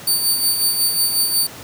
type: tone with tremolo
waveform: 15% pulse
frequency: 4580 Hz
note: D8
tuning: 44 cents flat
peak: -7 dBFS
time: 0.07-1.47 s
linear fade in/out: 5 ms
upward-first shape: sine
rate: 5.5 Hz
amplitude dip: 50%
effects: pink hiss -36 dBFS RMS until 1.63 s + high-pass 100 Hz 12 dB/octave